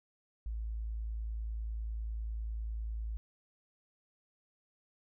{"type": "tone", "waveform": "sine", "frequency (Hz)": 55, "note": "A1", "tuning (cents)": 0, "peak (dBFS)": -35, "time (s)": [0.46, 3.17], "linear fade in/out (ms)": 0, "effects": []}